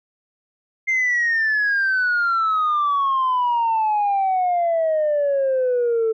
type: exponential sweep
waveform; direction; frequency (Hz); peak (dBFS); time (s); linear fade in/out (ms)
sine; down; 2105 to 440; -15; 0.87-6.13; 20
effects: tanh soft clip ceiling -14 dBFS